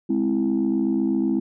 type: chord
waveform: sine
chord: Ab augmented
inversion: none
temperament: equal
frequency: 207.7 / 261.6 / 329.6 Hz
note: Ab3 / C4 / E4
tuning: 0 / 0 / 0 cents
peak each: -23 / -22 / -22 dBFS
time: 0.09-1.4 s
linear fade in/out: 10 ms
effects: tanh soft clip ceiling -13 dBFS